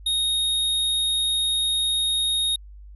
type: tone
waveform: square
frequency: 3729 Hz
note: A#7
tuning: in tune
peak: -21 dBFS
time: 0.06-2.56 s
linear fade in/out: 5 ms
effects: added 50 Hz sine -40 dBFS peak until 2.95 s + resampled to 32000 Hz